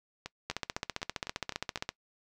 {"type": "two click trains", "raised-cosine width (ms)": 0.2, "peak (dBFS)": [-21, -15], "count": [7, 22], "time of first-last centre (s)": [[0.26, 1.775], [0.5, 1.891]], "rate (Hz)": [3.96, 15.1], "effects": ["noise-tail reverb RT60 0.1 s tail -22 dB re dry"]}